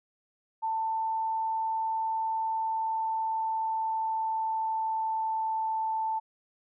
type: tone with pitch glide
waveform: sine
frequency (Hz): 890 to 883.9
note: A5 to A5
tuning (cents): +20 to +8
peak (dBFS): -27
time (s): 0.62-6.2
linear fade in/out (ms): 20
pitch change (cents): -12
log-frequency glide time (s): 2.54-5.78
effects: none